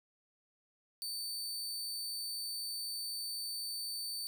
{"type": "tone", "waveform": "sawtooth", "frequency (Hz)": 4556, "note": "C#8", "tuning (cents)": 47, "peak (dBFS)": -35, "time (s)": [1.02, 4.27], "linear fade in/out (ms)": 0, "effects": []}